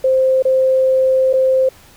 sine tone with dropouts, 523.3 Hz, C5, in tune, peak -10 dBFS, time 0.04-1.69 s, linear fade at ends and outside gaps 5 ms, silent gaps 0.424-0.451 / 1.33-1.336 s, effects pink hiss -45 dBFS RMS until 1.96 s

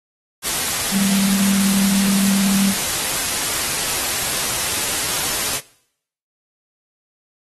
sine tone in noise, 196 Hz, G3, in tune, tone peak -16 dBFS, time 0.91-2.74 s, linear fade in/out 50 ms, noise white, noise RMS -21 dBFS, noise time 0.42-5.61 s, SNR +2 dB, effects noise-tail reverb RT60 0.7 s tail -21 dB re dry + AAC 32 kbps

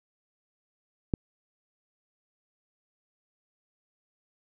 click, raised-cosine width 3 ms, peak -12 dBFS, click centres 1.138 s, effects none

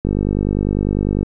click train, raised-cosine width 3 ms, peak -6 dBFS, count 60, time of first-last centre 0.05-1.23 s, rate 50 Hz, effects none

